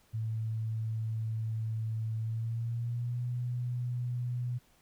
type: tone with pitch glide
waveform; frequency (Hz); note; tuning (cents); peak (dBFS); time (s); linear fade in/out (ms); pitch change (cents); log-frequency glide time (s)
sine; 111.2 to 122.67; A2 to B2; +19 to -11; -31; 0.13-4.59; 20; +170; 2.19-3.25
effects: pink hiss -66 dBFS RMS until 4.81 s